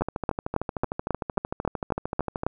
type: two click trains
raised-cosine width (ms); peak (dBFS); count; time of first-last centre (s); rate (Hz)
1; -14 / -9; 33 / 10; 0.01-2.434 / 0.02-2.466; 13.2 / 3.68
effects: none